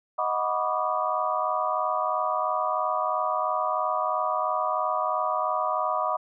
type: tone cluster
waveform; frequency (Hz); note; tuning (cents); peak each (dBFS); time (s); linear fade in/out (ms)
sine; 626 / 733 / 984 / 1133 / 1216; D#5 / F#5 / B5 / C#6 / D#6; +10 / -16 / -7 / +37 / -40; -30; 0.18-6.17; 10
effects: none